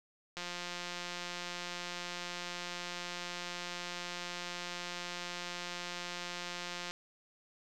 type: click train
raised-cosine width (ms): 0.2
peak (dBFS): -23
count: 1152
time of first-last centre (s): 0.37-6.91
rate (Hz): 176
effects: none